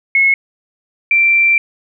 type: tone pair in turn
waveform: sine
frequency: 2180 / 2352 Hz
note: C#7 / D7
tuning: -29 / +2 cents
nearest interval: minor second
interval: 131 cents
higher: second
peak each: -8 dBFS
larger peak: neither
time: 0.15-0.34 / 1.11-1.58 s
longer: second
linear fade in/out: 2 ms
effects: none